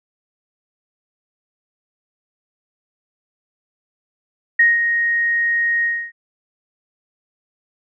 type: tone with ADSR envelope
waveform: sine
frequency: 1870 Hz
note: A#6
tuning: 5 cents sharp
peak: -8 dBFS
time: 4.59-6.12 s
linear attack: 7 ms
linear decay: 180 ms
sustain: -7 dB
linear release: 280 ms
effects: none